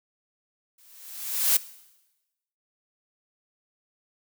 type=noise with exponential growth; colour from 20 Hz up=blue; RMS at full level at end=-18 dBFS; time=0.78-1.57 s; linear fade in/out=5 ms; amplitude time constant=170 ms; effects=noise-tail reverb RT60 1.0 s tail -18 dB re dry